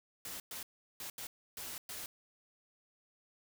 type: noise bursts at uneven times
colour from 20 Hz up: white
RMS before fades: -44 dBFS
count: 6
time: 0.25-0.4 / 0.51-0.63 / 1-1.1 / 1.18-1.27 / 1.57-1.78 / 1.89-2.06 s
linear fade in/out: 2 ms
effects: none